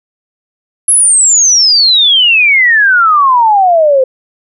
sine exponential sweep, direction down, 11010 to 509 Hz, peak -4 dBFS, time 0.88-4.04 s, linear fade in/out 5 ms, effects none

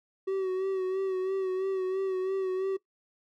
triangle tone with vibrato, 378.9 Hz, F#4, 41 cents sharp, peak -25 dBFS, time 0.27-2.77 s, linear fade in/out 10 ms, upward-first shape sine, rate 3 Hz, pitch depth 38 cents each way, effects noise-tail reverb RT60 0.1 s tail -19 dB re dry

